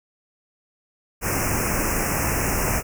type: band-stop noise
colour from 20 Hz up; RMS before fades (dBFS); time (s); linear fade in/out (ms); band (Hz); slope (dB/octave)
pink; -23; 1.21-2.83; 50; 2700 to 5300; 96
effects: none